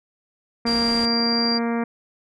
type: harmonic tone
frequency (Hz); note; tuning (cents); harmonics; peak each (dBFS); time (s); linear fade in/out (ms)
233.2; A#3; +1; 1 / 2 / 3 / 4 / 5 / 6 / 7 / 8 / 9 / 10; -22 / -28 / -32 / -34 / -36 / -38 / -39 / -40 / -41 / -42; 0.65-1.84; 5
type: noise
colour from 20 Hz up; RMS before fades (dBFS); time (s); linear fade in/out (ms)
pink; -35; 0.66-1.06; 10
type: tone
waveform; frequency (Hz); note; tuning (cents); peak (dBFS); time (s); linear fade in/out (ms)
sine; 4749; D8; +18; -21; 0.66-1.59; 20
effects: resampled to 24000 Hz